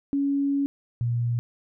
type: tone pair in turn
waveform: sine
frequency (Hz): 280 / 119.02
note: C#4 / A#2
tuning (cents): +18 / +36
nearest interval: octave + minor third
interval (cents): 1482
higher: first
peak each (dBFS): -21 / -22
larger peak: first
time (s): 0.13-0.66 / 1.01-1.39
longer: first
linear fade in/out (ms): 0
effects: none